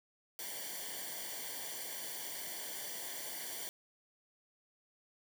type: noise with comb filter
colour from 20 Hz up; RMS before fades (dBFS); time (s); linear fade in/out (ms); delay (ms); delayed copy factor
white; -43; 0.39-3.69; 0; 0.77; -0.85
effects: none